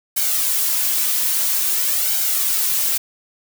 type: noise with flanger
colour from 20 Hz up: blue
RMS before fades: -19 dBFS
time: 0.16-2.98 s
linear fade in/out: 10 ms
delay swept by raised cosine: 1.3 to 4.1 ms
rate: 0.5 Hz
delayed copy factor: +0.65
effects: none